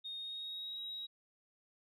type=tone with pitch glide; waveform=sine; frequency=3704 to 3824 Hz; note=A#7 to A#7; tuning=-12 to +43 cents; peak=-40 dBFS; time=0.04-1.07 s; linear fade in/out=20 ms; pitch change=+55 cents; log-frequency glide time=0.18-0.78 s; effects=tanh soft clip ceiling -36 dBFS